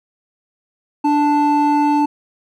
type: tone pair together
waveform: triangle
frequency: 293.7 / 880.1 Hz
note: D4 / A5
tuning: 0 / 0 cents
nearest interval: octave + perfect fifth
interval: 1900 cents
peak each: -12 dBFS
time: 1.04-2.06 s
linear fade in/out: 10 ms
effects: tanh soft clip ceiling -6 dBFS